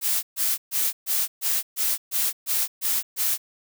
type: noise bursts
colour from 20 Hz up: blue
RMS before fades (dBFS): -23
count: 10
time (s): 0.01-3.38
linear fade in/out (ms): 50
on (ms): 220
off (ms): 130
effects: none